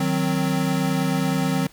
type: chord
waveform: square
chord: C diminished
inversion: first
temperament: equal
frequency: 155.56 / 185 / 261.6 Hz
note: Eb3 / Gb3 / C4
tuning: 0 / 0 / 0 cents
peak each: -25 dBFS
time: 0-1.67 s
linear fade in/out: 5 ms
effects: pink hiss -51 dBFS RMS until 1.72 s